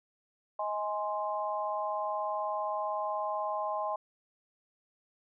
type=chord; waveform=sine; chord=Ab major; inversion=second; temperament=equal with one note detuned; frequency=629.8 / 830.6 / 1046.5 Hz; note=Eb5 / Ab5 / C6; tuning=+21 / 0 / 0 cents; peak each=-35 / -35 / -35 dBFS; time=0.59-3.96 s; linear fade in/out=5 ms; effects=none